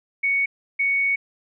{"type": "tone bursts at uneven times", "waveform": "sine", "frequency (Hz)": 2226, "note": "C#7", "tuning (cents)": 7, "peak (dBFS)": -18, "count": 2, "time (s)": [[0.23, 0.46], [0.79, 1.16]], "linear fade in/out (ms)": 10, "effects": []}